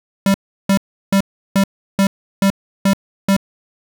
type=tone bursts; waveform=square; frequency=196 Hz; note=G3; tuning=in tune; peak=-11 dBFS; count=8; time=0.26-3.366 s; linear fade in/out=2 ms; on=82 ms; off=350 ms; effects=8-bit